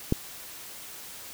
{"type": "click", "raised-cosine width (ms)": 3, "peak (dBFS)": -9, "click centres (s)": 0.124, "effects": ["white hiss -43 dBFS RMS until 1.33 s"]}